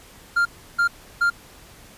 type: tone bursts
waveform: triangle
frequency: 1396.9 Hz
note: F6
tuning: in tune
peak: -14 dBFS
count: 3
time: 0.36-1.302 s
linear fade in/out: 10 ms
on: 94 ms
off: 330 ms
effects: pink hiss -47 dBFS RMS until 1.97 s + resampled to 32000 Hz